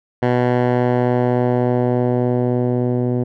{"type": "tone with low-pass filter sweep", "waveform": "10% pulse", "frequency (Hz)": 123.47, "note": "B2", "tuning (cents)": 0, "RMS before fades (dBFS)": -17, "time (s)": [0.22, 3.24], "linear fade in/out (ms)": 10, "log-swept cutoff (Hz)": [1700, 360], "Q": 0.73, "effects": []}